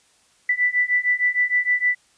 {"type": "beating tone pair", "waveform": "sine", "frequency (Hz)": [1975.5, 1982], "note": ["B6", "B6"], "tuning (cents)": [0, 6], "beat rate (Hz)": 6.5, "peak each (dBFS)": [-21, -20], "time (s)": [0.49, 1.95], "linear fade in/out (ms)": 5, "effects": ["white hiss -59 dBFS RMS until 2.17 s", "resampled to 22050 Hz"]}